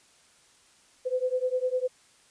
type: beating tone pair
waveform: sine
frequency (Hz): 503 / 512.9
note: B4 / C5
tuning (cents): +32 / -35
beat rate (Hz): 9.9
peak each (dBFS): -28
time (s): 1.05-1.88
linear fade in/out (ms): 20
effects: white hiss -60 dBFS RMS until 2.3 s + resampled to 22050 Hz